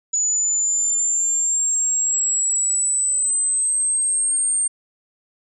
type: exponential sweep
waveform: sine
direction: up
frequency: 6900 to 8700 Hz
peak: -17 dBFS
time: 0.13-4.68 s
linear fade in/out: 10 ms
effects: none